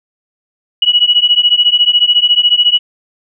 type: beating tone pair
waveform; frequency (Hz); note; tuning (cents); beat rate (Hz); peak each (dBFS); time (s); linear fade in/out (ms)
sine; 2920 / 2934; F#7 / F#7; -24 / -15; 14; -10; 0.82-2.79; 5
effects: none